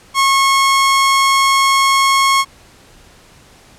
sawtooth tone, 1090 Hz, C#6, 29 cents flat, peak -6 dBFS, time 0.14-2.45 s, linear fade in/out 50 ms, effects pink hiss -45 dBFS RMS until 3.78 s + low-pass 10000 Hz 12 dB/octave

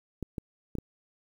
clicks, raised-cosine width 3 ms, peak -21 dBFS, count 4, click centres 0.227 / 0.382 / 0.753 / 0.785 s, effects 9-bit

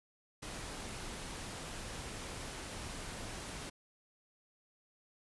pink noise, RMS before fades -44 dBFS, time 0.42-3.7 s, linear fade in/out 10 ms, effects resampled to 24000 Hz

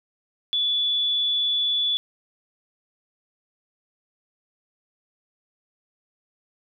sine tone, 3444 Hz, A7, 38 cents flat, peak -20 dBFS, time 0.53-1.97 s, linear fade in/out 0 ms, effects none

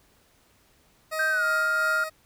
20% pulse tone with tremolo, 630 Hz, D#5, 21 cents sharp, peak -23 dBFS, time 1.11-2.1 s, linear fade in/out 20 ms, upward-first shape sine, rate 2.9 Hz, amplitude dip 35%
sine tone with pitch glide, 1568 to 1405 Hz, G6 to F6, 0 to +10 cents, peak -22 dBFS, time 1.19-2.04 s, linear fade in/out 5 ms, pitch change -190 cents, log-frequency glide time 1.3-1.44 s
effects pink hiss -62 dBFS RMS until 2.25 s

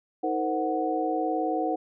sine tone cluster, 315.9 / 457.1 / 516 / 739 Hz, D#4 / A#4 / C5 / F#5, +26 / -34 / -24 / -2 cents, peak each -29 / -32 / -32 / -28 dBFS, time 0.23-1.76 s, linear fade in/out 10 ms, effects none

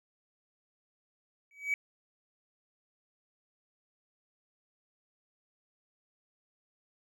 triangle tone with exponential growth, 2276 Hz, C#7, 45 cents sharp, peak -21 dBFS, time 1.51-1.74 s, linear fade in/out 1 ms, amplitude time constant 48 ms, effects tanh soft clip ceiling -22 dBFS

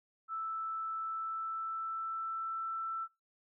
sine tone with pitch glide, 1318.5 to 1331.5 Hz, E6 to E6, 0 to +17 cents, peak -35 dBFS, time 0.28-3.08 s, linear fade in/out 50 ms, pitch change +17 cents, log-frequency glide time 0.96-2.68 s, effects noise-tail reverb RT60 0.2 s tail -21 dB re dry

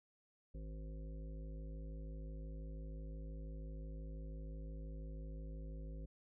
harmonic tone, 52.9 Hz, G#1, 33 cents sharp, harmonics 1 / 3 / 5 / 7 / 9 / 10, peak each -45 / -53 / -59 / -63 / -65 / -62 dBFS, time 0.54-6.06 s, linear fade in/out 10 ms, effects none

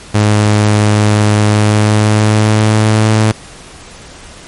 sawtooth tone with pitch glide, 105.3 to 109.01 Hz, G#2 to A2, +24 to -16 cents, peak -3 dBFS, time 0.14-3.32 s, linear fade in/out 10 ms, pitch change +60 cents, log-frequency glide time 1.44-3.13 s, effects pink hiss -34 dBFS RMS until 4.47 s + MP3 48 kbps

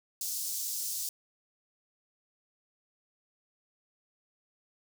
pink high-pass noise, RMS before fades -35 dBFS, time 0.21-1.09 s, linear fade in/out 2 ms, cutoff 5300 Hz, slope 24 dB/octave, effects none

